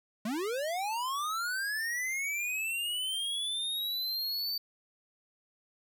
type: linear sweep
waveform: square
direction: up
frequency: 200 to 4600 Hz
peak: -32 dBFS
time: 0.25-4.58 s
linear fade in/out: 5 ms
effects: 12-bit